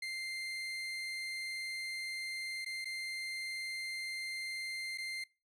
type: tone with dropouts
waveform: 30% pulse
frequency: 2093 Hz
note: C7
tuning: in tune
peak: -35 dBFS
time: 0.02-5.24 s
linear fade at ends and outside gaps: 5 ms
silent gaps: 2.648-2.66 / 2.846-2.854 / 4.976-4.982 s
effects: noise-tail reverb RT60 0.3 s tail -23 dB re dry + low-pass 10000 Hz 12 dB/octave